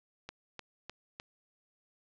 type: click train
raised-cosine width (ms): 0.2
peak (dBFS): -24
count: 4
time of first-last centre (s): 0.29-1.199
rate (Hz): 3.3
effects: low-pass 5000 Hz 12 dB/octave + 11-bit